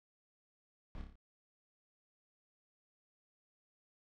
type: noise with echo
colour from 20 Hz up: brown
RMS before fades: -43 dBFS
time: 0.95-1.01 s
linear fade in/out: 0 ms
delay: 29 ms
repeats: 5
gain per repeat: -4 dB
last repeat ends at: 1.155 s
effects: low-pass 4000 Hz 12 dB/octave